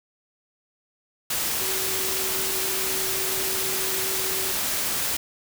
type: tone in noise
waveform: sine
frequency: 380 Hz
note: F#4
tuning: 46 cents sharp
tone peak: -34 dBFS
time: 1.61-4.52 s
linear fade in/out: 5 ms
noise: white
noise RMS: -26 dBFS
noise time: 1.3-5.17 s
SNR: -11 dB
effects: none